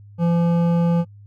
sine tone with hard clipping, 170.4 Hz, F3, 42 cents flat, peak -17 dBFS, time 0.18-1.05 s, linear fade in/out 50 ms, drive 11 dB, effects noise-tail reverb RT60 0.1 s tail -26 dB re dry + added 102 Hz sine -41 dBFS peak until 1.26 s

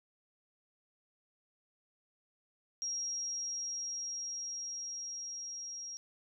sine tone with level ramp, 5620 Hz, F8, 10 cents sharp, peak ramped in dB -34 to -41 dBFS, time 2.82-5.97 s, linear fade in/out 0 ms, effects none

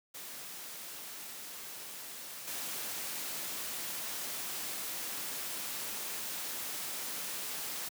white noise with level steps, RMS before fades -45 / -39 dBFS, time 0.14-7.89 s, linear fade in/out 10 ms, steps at 2.47 s, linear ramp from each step 10 ms, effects high-pass 150 Hz 12 dB/octave

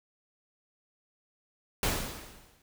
pink noise with exponential decay, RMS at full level -26 dBFS, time 1.83-2.62 s, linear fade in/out 2 ms, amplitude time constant 170 ms, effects none

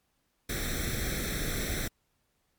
pink noise with comb filter, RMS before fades -32 dBFS, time 0.49-1.88 s, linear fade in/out 5 ms, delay 0.52 ms, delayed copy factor +0.85, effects pink hiss -75 dBFS RMS until 2.58 s + MP3 96 kbps

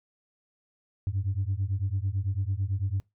sine beating tone pair, 93 / 102 Hz, F#2 / G#2, +9 / -31 cents, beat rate 9 Hz, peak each -28 dBFS, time 1.07-3 s, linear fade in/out 0 ms, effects noise-tail reverb RT60 0.2 s tail -23 dB re dry + tanh soft clip ceiling -21 dBFS

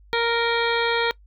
harmonic tone, 466.2 Hz, A#4, in tune, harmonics 1 / 2 / 3 / 4 / 5 / 7 / 8 / 9, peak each -23 / -26 / -28 / -29 / -30 / -31 / -32 / -33 dBFS, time 0.13-1.11 s, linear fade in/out 0 ms, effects noise-tail reverb RT60 0.1 s tail -22 dB re dry + added 50 Hz sine -48 dBFS peak until 1.26 s

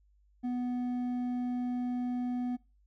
sine tone with hard clipping, 246.9 Hz, B3, in tune, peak -32 dBFS, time 0.43-2.57 s, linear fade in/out 20 ms, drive 5 dB, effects noise-tail reverb RT60 0.3 s tail -23 dB re dry + added 50 Hz sine -63 dBFS peak until 2.86 s

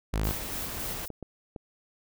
sawtooth tone, 53 Hz, G#1, 36 cents sharp, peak -22 dBFS, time 0.13-0.32 s, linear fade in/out 10 ms
violet noise with tremolo, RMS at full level -36 dBFS, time 0.24-1.08 s, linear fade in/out 5 ms, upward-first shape square, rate 3.6 Hz, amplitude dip 40%
pink noise, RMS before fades -38 dBFS, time 0.26-1.06 s, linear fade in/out 10 ms
clicks, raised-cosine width 2 ms, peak -25 dBFS, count 3, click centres 1.103 / 1.227 / 1.562 s
effects none

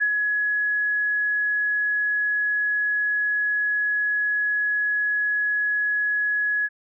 sine tone with ADSR envelope, 1684 Hz, G#6, 24 cents sharp, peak -17 dBFS, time 0-6.69 s, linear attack 23 ms, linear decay 65 ms, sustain -3 dB, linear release 39 ms, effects none

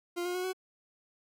40% pulse tone with pitch steps, 349.2 / 356.9 / 364.9 / 373 Hz, F4 / F4 / F#4 / F#4, 0 / +38 / -24 / +14 cents, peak -31 dBFS, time 0.16-0.532 s, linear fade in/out 20 ms, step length 93 ms, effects none

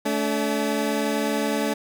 20% pulse tone pair together, 217.2 / 286 Hz, A3 / D4, -22 / -46 cents, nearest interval perfect fourth, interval 476 cents, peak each -20 dBFS, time 0.05-1.74 s, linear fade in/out 10 ms, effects none

